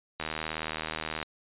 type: click train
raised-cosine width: 0.3 ms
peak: -16 dBFS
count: 82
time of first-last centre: 0.2-1.228 s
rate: 78.8 Hz
effects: resampled to 8000 Hz